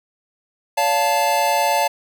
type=chord; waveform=square; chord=Db augmented; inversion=none; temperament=equal with one note detuned; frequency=569 / 698.5 / 880 Hz; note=Db5 / F5 / A5; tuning=+45 / 0 / 0 cents; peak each=-23 / -22 / -19 dBFS; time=0.77-1.88 s; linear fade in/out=10 ms; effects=none